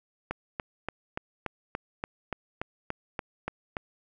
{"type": "click train", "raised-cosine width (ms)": 0.5, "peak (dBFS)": -16, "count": 13, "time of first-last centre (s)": [0.31, 3.768], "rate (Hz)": 3.47, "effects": []}